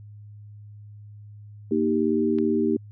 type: chord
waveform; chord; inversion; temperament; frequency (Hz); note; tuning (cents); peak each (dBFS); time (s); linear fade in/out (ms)
sine; Eb major; second; equal; 233.1 / 311.1 / 392; Bb3 / Eb4 / G4; 0 / 0 / 0; -24 / -24 / -24; 1.71-2.77; 5
type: click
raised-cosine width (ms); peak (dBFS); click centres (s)
0.3; -26; 2.386
effects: added 104 Hz sine -41 dBFS peak until 2.91 s